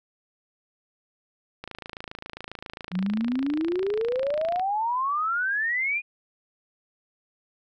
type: click train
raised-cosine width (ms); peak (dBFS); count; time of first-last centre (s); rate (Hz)
0.3; -20; 82; 1.64-4.596; 27.4
type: exponential sweep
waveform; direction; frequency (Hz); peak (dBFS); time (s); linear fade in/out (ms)
sine; up; 174.61 to 2479; -23; 2.91-6.02; 50
effects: none